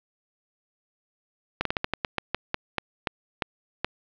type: slowing click train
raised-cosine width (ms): 0.3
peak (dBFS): -8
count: 14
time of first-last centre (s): 1.61-3.846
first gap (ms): 43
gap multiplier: 1.21
effects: low-pass 4000 Hz 12 dB/octave + 8-bit